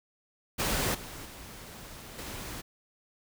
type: noise with level steps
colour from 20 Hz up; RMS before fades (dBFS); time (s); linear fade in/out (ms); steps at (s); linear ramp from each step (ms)
pink; -29 / -43 / -46 / -40; 0.58-2.62; 20; 0.94 / 1.25 / 2.18; 10
effects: none

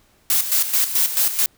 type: noise with tremolo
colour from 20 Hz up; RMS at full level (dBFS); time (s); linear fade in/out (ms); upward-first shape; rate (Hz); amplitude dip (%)
blue; -17; 0.3-1.46; 2; square; 4.6; 65
effects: pink hiss -58 dBFS RMS until 1.57 s

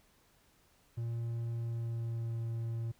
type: tone with pitch glide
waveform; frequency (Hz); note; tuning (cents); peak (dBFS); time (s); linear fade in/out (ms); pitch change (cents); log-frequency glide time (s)
triangle; 116.54 to 115; A#2 to A#2; 0 to -23; -32; 0.97-2.92; 10; -23; 1.53-2.4
effects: pink hiss -68 dBFS RMS until 2.99 s

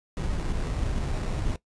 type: noise with sample-and-hold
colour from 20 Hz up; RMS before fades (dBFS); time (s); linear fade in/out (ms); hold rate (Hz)
brown; -28; 0.17-1.56; 0; 3150
effects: noise-tail reverb RT60 0.1 s tail -18 dB re dry + resampled to 22050 Hz

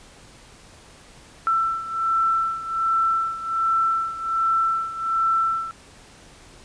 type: beating tone pair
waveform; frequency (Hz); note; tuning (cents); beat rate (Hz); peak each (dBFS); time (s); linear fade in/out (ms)
sine; 1335 / 1336.3; E6 / E6; +22 / +23; 1.3; -21 / -25; 1.47-5.71; 0
effects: pink hiss -48 dBFS RMS until 6.64 s + resampled to 22050 Hz

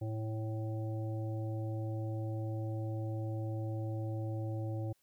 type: harmonic tone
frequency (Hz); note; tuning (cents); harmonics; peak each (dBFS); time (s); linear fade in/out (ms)
110; A2; 0; 1 / 3 / 5 / 7; -35 / -43 / -46 / -51; 0.01-4.93; 10
effects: white hiss -75 dBFS RMS until 5.02 s

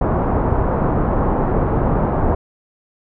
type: low-pass noise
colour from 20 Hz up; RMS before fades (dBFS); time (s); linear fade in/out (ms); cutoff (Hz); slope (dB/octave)
pink; -17; 0.01-2.35; 5; 1100; 24
effects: none

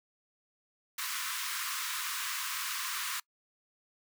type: high-pass noise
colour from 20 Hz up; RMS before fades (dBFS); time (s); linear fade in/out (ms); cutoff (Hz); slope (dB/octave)
pink; -36; 0.98-3.2; 5; 1000; 96
effects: noise-tail reverb RT60 0.1 s tail -25 dB re dry

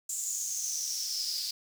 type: noise with high-pass filter sweep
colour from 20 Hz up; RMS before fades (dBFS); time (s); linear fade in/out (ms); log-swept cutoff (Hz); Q
pink; -34; 0.09-1.51; 5; 7400 to 4700; 8.9
effects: none

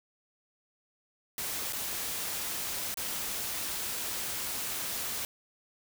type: noise with dropouts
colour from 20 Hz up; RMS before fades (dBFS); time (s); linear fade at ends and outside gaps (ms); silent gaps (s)
white; -35; 1.38-5.25; 1; 1.725-1.731 / 2.942-2.972
effects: none

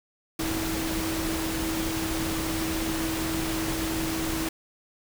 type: tone in noise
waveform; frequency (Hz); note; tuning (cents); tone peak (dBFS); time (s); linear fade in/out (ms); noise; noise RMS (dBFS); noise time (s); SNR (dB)
sine; 323.2; E4; -34; -29; 0.39-4.49; 5; pink; -31; 0.39-4.49; -1
effects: none

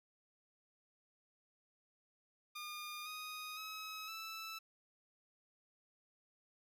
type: tone with pitch steps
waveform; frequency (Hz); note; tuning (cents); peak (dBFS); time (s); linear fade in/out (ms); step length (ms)
15% pulse; 1213 / 1245 / 1279 / 1318; D#6 / D#6 / D#6 / E6; -44 / +1 / +47 / -1; -38; 2.55-4.59; 10; 510
effects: none

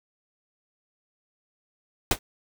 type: noise with exponential decay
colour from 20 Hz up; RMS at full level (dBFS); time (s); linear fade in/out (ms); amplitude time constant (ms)
pink; -17; 2.11-2.19; 2; 17
effects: none

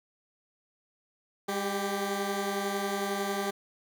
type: tone pair together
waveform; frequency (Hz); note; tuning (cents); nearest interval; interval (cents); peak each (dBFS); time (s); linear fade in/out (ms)
15% pulse; 201.5 / 392; G3 / G4; +48 / 0; octave; 1152; -26; 1.48-3.51; 10
effects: none

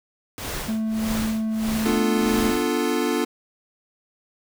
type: noise with tremolo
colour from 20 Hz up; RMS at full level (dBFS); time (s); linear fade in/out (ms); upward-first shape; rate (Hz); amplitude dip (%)
pink; -29; 0.38-2.77; 0; sine; 1.6; 95
type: tone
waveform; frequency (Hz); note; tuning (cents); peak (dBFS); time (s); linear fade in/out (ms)
triangle; 220; A3; 0; -20; 0.68-2.51; 10
type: chord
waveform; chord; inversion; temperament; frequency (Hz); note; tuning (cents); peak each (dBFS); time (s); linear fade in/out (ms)
square; B half-diminished seventh; none; equal; 246.9 / 293.7 / 349.2 / 440; B3 / D4 / F4 / A4; 0 / 0 / 0 / 0; -27; 1.85-3.25; 10
effects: none

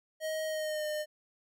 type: tone with pitch glide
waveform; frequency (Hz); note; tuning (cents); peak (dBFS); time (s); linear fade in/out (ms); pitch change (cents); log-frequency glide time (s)
square; 629 to 607.2; D#5 to D#5; +19 to -42; -33; 0.2-1.06; 50; -61; 0.46-0.86
effects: none

